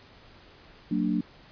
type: chord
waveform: sine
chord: Gb augmented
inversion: none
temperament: equal with one note detuned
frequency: 185 / 228.3 / 293.7 Hz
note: Gb3 / Bb3 / D4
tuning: 0 / -36 / 0 cents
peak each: -28 dBFS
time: 0.91-1.21 s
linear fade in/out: 5 ms
effects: pink hiss -53 dBFS RMS until 1.51 s + resampled to 11025 Hz